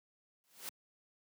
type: noise with exponential growth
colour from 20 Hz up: white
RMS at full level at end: -40 dBFS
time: 0.44-0.69 s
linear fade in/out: 0 ms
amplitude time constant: 53 ms
effects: high-pass 150 Hz 12 dB/octave